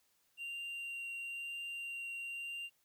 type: tone with vibrato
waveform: triangle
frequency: 2771 Hz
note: F7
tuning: 14 cents flat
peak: -39 dBFS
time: 0.37-2.7 s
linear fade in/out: 50 ms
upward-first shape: triangle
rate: 1 Hz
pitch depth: 9 cents each way
effects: white hiss -75 dBFS RMS until 2.84 s